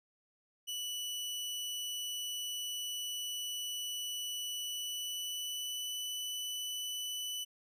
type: tone with pitch glide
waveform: sawtooth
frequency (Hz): 2960 to 2982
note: F#7 to F#7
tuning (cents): 0 to +13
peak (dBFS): -34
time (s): 0.67-7.45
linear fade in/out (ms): 20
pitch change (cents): +13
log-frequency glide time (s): 4.54-5.96
effects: none